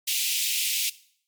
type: high-pass noise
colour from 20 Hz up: pink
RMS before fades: -26 dBFS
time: 0.07-0.9 s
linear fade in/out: 10 ms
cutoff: 2400 Hz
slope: 48 dB/octave
effects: noise-tail reverb RT60 0.6 s tail -19 dB re dry + MP3 96 kbps